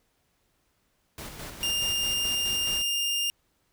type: noise with tremolo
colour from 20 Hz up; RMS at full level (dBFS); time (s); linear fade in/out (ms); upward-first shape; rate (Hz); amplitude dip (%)
pink; -39; 1.18-2.82; 2; square; 4.7; 40
type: tone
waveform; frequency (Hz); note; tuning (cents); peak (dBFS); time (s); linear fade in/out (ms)
sawtooth; 2807; F7; +8; -22; 1.63-3.3; 0
effects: pink hiss -71 dBFS RMS until 3.72 s